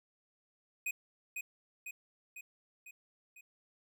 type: tone with echo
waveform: square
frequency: 2500 Hz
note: D#7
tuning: 8 cents sharp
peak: -34 dBFS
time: 0.86-0.91 s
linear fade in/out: 5 ms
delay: 500 ms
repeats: 5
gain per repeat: -4 dB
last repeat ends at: 3.41 s
effects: none